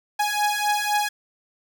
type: beating tone pair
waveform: sawtooth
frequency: 830.6 / 834.5 Hz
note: G#5 / G#5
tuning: 0 / +8 cents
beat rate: 3.9 Hz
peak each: -20 dBFS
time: 0.19-1.09 s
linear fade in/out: 10 ms
effects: none